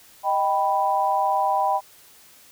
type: chord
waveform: sine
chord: Eb augmented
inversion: none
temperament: equal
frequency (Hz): 622.3 / 784 / 987.8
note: Eb5 / G5 / B5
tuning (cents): 0 / 0 / 0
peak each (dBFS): -27 / -21 / -23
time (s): 0.23-1.81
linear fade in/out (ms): 50
effects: white hiss -51 dBFS RMS until 2.51 s